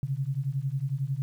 sine beating tone pair, 130.81 / 141.81 Hz, C3 / C#3, 0 / +40 cents, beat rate 11 Hz, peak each -30 dBFS, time 0.03-1.22 s, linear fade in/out 0 ms, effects 10-bit

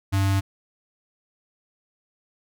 square tone with notch filter, 97.5 Hz, G2, 9 cents flat, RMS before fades -21 dBFS, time 0.12-0.41 s, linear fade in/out 20 ms, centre 480 Hz, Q 1.9, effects none

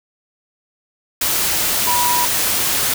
sine tone in noise, 972 Hz, B5, 28 cents flat, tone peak -17 dBFS, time 1.87-2.25 s, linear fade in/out 5 ms, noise white, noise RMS -18 dBFS, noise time 1.21-2.94 s, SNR -2 dB, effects none

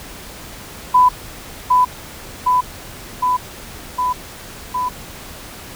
sine tone with echo, 999 Hz, B5, 20 cents sharp, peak -7 dBFS, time 0.94-1.09 s, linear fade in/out 10 ms, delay 760 ms, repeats 5, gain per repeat -2 dB, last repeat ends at 4.89 s, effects pink hiss -35 dBFS RMS until 5.75 s

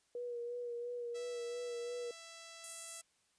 sine tone with vibrato, 480.6 Hz, B4, 47 cents flat, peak -39 dBFS, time 0.15-2.11 s, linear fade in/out 2 ms, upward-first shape sine, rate 2.9 Hz, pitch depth 26 cents each way
5% pulse tone with pitch glide, 659.3 to 663.5 Hz, E5 to E5, 0 to +11 cents, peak -39 dBFS, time 1.14-3.02 s, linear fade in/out 20 ms, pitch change +11 cents, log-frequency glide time 1.37-1.97 s
pink high-pass noise, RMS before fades -46 dBFS, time 2.64-3.01 s, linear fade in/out 0 ms, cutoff 6900 Hz, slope 48 dB/octave
effects white hiss -75 dBFS RMS until 3.38 s + resampled to 22050 Hz

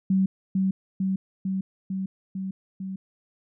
sine tone with echo, 190.7 Hz, G3, 47 cents flat, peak -18 dBFS, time 0.1-0.26 s, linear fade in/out 5 ms, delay 450 ms, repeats 6, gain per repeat -2 dB, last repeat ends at 2.96 s, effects none

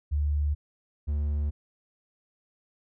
sine / triangle tone pair in turn, 73.42 / 73.42 Hz, D2 / D2, 0 / 0 cents, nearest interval unison, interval 0 cents, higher neither, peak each -23 dBFS, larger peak neither, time 0.11-0.55 / 1.07-1.51 s, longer neither, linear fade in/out 20 ms, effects none

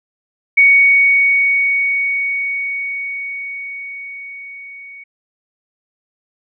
sine tone with level ramp, 2234 Hz, C#7, 13 cents sharp, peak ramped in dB -5 to -33 dBFS, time 0.57-5.04 s, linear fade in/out 10 ms, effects none

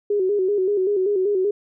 sine tone with vibrato, 392 Hz, G4, in tune, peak -17 dBFS, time 0.1-1.51 s, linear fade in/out 5 ms, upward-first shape square, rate 5.2 Hz, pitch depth 83 cents each way, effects none

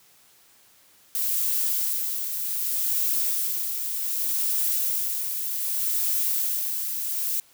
violet noise with tremolo, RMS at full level -24 dBFS, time 1.15-7.4 s, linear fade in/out 0 ms, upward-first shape sine, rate 0.65 Hz, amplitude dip 45%, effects white hiss -57 dBFS RMS until 7.53 s + high-pass 60 Hz 12 dB/octave

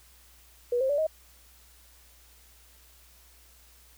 sine tone with pitch steps, 485 / 528.9 / 576.8 / 629 Hz, B4 / C5 / D5 / D#5, -31 / +19 / -31 / +19 cents, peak -23 dBFS, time 0.72-1.068 s, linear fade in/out 5 ms, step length 87 ms, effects added 60 Hz sine -58 dBFS peak until 3.97 s + white hiss -58 dBFS RMS until 3.97 s

